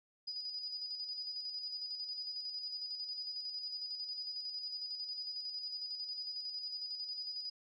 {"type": "tone with tremolo", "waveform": "sine", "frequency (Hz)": 4944, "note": "D#8", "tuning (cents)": -12, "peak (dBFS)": -38, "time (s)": [0.27, 7.5], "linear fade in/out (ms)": 10, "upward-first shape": "square", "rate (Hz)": 11, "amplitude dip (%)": 40, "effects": []}